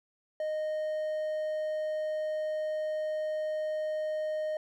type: tone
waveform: triangle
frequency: 618 Hz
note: D#5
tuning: 12 cents flat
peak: -28 dBFS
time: 0.4-4.57 s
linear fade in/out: 2 ms
effects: none